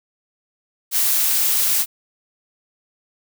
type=noise; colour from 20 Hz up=blue; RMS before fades=-18 dBFS; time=0.91-1.86 s; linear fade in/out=50 ms; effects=none